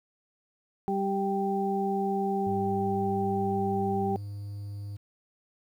harmonic tone, 196.1 Hz, G3, 1 cent sharp, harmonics 1 / 2 / 4, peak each -30 / -30 / -30 dBFS, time 0.88-4.16 s, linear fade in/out 0 ms
triangle tone, 101.6 Hz, G#2, 38 cents flat, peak -33 dBFS, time 2.46-4.97 s, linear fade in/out 10 ms
effects 10-bit

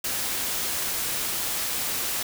white noise, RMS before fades -28 dBFS, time 0.04-2.23 s, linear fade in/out 5 ms, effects none

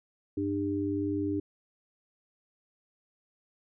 harmonic tone, 99.8 Hz, G2, 32 cents sharp, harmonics 1 / 3 / 4, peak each -37 / -29 / -35 dBFS, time 0.37-1.4 s, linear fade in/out 5 ms, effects none

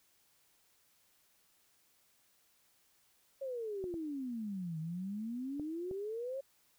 sine exponential two-way sweep, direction down then up, 554.4 to 155.56 to 554.4 Hz, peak -37 dBFS, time 3.41-6.41 s, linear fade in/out 10 ms, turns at 4.79 s
clicks, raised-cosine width 2 ms, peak -33 dBFS, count 4, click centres 3.841 / 3.941 / 5.597 / 5.912 s
effects white hiss -71 dBFS RMS until 6.78 s

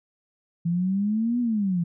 sine exponential two-way sweep, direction up then down, 166.3 to 246.9 to 166.3 Hz, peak -21 dBFS, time 0.65-1.84 s, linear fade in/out 10 ms, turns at 1.4 s, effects none

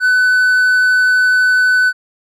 triangle tone, 1502 Hz, F#6, 26 cents sharp, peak -7 dBFS, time 0-1.93 s, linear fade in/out 50 ms, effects resampled to 32000 Hz

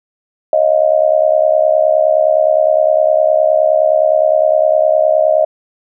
sine tone with amplitude modulation, 626 Hz, D#5, 10 cents sharp, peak -4 dBFS, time 0.53-5.45 s, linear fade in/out 2 ms, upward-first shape sine, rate 69.7 Hz, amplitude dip 90%, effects none

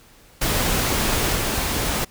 pink noise with level steps, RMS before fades -21 / -23 dBFS, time 0.41-2.05 s, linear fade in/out 10 ms, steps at 1.35 s, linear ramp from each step 2 ms, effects pink hiss -51 dBFS RMS until 2.1 s

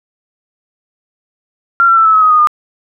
sine tone with pitch steps, 1377 / 1352.6 / 1328.6 / 1305 / 1281.8 / 1259.1 / 1236.7 / 1214.8 Hz, F6 / E6 / E6 / E6 / E6 / D#6 / D#6 / D#6, -25 / +44 / +13 / -18 / -49 / +20 / -11 / -42 cents, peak -5 dBFS, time 1.8-2.472 s, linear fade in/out 0 ms, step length 84 ms, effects none

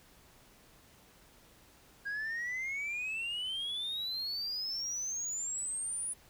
sine exponential sweep, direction up, 1616 to 9956 Hz, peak -32 dBFS, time 2.05-6.14 s, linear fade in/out 20 ms, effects tanh soft clip ceiling -33 dBFS + pink hiss -61 dBFS RMS until 6.29 s

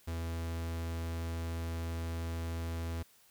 45% pulse tone, 83 Hz, E2, 12 cents sharp, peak -35 dBFS, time 0.07-3.03 s, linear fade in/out 10 ms, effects white hiss -64 dBFS RMS until 3.3 s

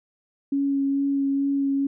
sine tone with vibrato, 277.2 Hz, C#4, in tune, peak -20 dBFS, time 0.52-1.87 s, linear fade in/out 5 ms, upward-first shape sine, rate 2.3 Hz, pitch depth 12 cents each way, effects none

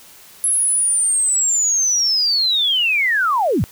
sine linear sweep, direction down, 10970 to 64.2 Hz, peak -14 dBFS, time 0.44-3.64 s, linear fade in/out 0 ms, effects white hiss -44 dBFS RMS until 3.71 s

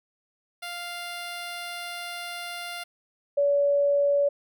10% pulse / sine tone pair in turn, 698.5 / 569.7 Hz, F5 / C#5, 0 / +47 cents, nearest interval major third, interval 353 cents, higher first, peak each -25 / -19 dBFS, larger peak second, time 0.62-2.84 / 3.37-4.29 s, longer first, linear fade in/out 10 ms, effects none

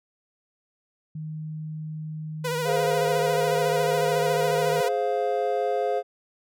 sine tone, 155.56 Hz, D#3, in tune, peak -31 dBFS, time 1.15-4.81 s, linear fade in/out 5 ms
sawtooth tone with vibrato, 487.9 Hz, B4, 21 cents flat, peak -22 dBFS, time 2.44-4.89 s, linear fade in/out 10 ms, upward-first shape sine, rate 14 Hz, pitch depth 59 cents each way
triangle chord, F minor, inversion first, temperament just, 419.1 / 523.8 / 698.5 Hz, Ab4 / C5 / F5, +16 / +2 / 0 cents, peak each -25 dBFS, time 2.64-6.03 s, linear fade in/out 50 ms
effects none

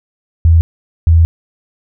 sine tone pair in turn, 82.41 / 82.41 Hz, E2 / E2, 0 / 0 cents, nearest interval unison, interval 0 cents, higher neither, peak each -4 dBFS, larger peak neither, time 0.45-0.61 / 1.07-1.25 s, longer second, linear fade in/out 0 ms, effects none

